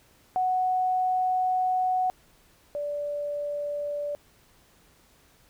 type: tone pair in turn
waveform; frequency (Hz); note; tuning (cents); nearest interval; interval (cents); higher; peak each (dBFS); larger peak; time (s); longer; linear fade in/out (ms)
sine; 740 / 582.8; F#5 / D5; 0 / -13; major third; 413; first; -22 / -28; first; 0.36-2.1 / 2.75-4.15; first; 0
effects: pink hiss -60 dBFS RMS until 5.49 s

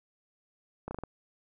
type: slowing click train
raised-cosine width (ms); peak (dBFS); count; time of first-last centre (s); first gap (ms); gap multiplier
1; -23; 5; 0.88-1.036; 30; 1.18
effects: none

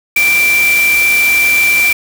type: tone in noise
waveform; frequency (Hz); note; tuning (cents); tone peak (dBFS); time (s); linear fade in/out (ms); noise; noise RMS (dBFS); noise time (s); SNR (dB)
sine; 2349; D7; 0; -8; 0.16-1.93; 5; white; -19; 0.16-1.93; +8
effects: none

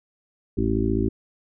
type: harmonic tone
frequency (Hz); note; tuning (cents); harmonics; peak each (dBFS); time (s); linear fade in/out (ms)
54.8; A1; -6; 1 / 2 / 4 / 5 / 6 / 7; -27 / -27 / -27 / -27 / -27 / -27; 0.57-1.09; 10
effects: none

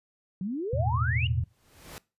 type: exponential sweep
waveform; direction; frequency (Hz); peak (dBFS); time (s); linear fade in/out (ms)
sine; up; 174.61 to 2960; -29; 0.41-1.27; 2
type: chord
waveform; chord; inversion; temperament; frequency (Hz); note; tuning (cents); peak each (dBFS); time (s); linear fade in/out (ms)
sine; E suspended fourth; none; just; 82.41 / 109.88 / 123.61; E2 / A2 / B2; 0 / -2 / +2; -29; 0.73-1.44; 5
type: noise with exponential growth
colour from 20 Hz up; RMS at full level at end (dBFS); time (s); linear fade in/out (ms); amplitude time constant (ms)
pink; -40; 1.42-1.98; 0; 120
effects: noise-tail reverb RT60 0.3 s tail -22 dB re dry + resampled to 32000 Hz

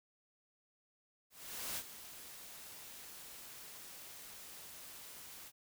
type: noise with ADSR envelope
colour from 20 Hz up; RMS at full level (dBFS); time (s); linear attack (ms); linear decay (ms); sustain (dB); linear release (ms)
white; -40; 1.3-5.52; 470; 57; -12; 49
effects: none

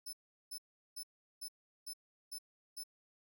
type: tone bursts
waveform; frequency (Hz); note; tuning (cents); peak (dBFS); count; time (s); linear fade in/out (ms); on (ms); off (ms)
20% pulse; 5270; E8; -1; -37; 7; 0.06-2.837; 10; 71; 380
effects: none

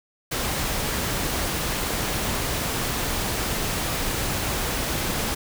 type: noise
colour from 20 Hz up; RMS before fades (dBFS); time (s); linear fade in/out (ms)
pink; -26; 0.31-5.35; 10
effects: none

